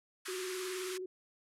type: band-pass noise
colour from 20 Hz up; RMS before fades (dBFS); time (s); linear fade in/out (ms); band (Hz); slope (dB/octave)
pink; -44; 0.25-0.98; 10; 1100 to 12000; 48
type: tone with vibrato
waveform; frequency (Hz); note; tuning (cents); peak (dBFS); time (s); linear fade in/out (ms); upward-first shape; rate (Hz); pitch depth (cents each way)
sine; 370; F#4; 0; -38; 0.28-1.06; 5; square; 19; 27
effects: none